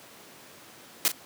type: noise with echo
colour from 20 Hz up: white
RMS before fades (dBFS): -22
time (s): 1.05-1.08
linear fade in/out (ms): 0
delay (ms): 37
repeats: 1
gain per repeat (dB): -11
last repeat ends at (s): 1.117
effects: pink hiss -49 dBFS RMS until 1.25 s + high-pass 200 Hz 12 dB/octave